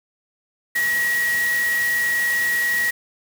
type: tone in noise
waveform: sine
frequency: 1909 Hz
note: A#6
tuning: 41 cents sharp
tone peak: -18 dBFS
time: 0.75-2.91 s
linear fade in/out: 10 ms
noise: white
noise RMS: -30 dBFS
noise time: 0.75-2.91 s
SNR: +9 dB
effects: none